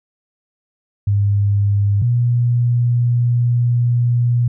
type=tone pair in turn; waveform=sine; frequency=101.4 / 120.59 Hz; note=G#2 / B2; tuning=-41 / -41 cents; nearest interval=minor third; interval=300 cents; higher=second; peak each=-12 dBFS; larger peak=neither; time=1.07-2.02 / 2.02-4.48 s; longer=second; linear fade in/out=5 ms; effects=none